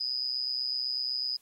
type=tone with amplitude modulation; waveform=sine; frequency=4978 Hz; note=D#8; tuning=in tune; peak=-25 dBFS; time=0-1.37 s; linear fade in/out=10 ms; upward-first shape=sine; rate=128 Hz; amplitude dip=80%; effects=white hiss -64 dBFS RMS until 1.41 s + MP3 64 kbps